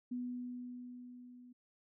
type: tone with level ramp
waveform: sine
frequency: 246.9 Hz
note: B3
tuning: in tune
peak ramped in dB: -36 to -54 dBFS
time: 0.11-1.53 s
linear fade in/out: 10 ms
effects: none